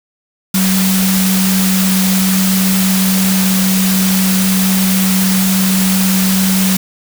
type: tone in noise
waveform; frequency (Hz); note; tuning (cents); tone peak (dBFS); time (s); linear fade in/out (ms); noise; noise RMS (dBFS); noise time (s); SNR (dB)
sine; 189.4; F#3; +41; -11; 0.54-6.77; 5; white; -17; 0.54-6.77; +3
effects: none